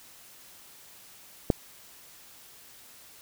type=click; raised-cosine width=2 ms; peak=-7 dBFS; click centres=1.502 s; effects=white hiss -52 dBFS RMS until 3.21 s